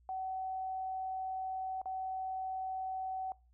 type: tone with dropouts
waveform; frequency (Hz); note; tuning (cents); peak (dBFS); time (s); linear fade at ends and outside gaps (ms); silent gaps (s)
sine; 756; F#5; +37; -36; 0.09-3.32; 1; 1.816-1.857
effects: noise-tail reverb RT60 0.3 s tail -23 dB re dry + added 60 Hz sine -63 dBFS peak until 3.53 s